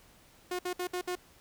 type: tone bursts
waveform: sawtooth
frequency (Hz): 360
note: F#4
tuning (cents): -47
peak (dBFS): -28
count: 5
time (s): 0.51-1.154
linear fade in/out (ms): 5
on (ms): 80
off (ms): 61
effects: pink hiss -60 dBFS RMS until 1.4 s